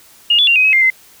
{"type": "tone with pitch steps", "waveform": "sine", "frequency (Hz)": [2846, 3443, 2771, 2518, 2556, 2105, 2063], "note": ["F7", "A7", "F7", "D#7", "D#7", "C7", "C7"], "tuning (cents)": [32, -38, -14, 20, 46, 10, -25], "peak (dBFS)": -8, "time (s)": [0.3, 0.902], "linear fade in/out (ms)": 5, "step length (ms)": 86, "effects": ["white hiss -45 dBFS RMS until 1.2 s"]}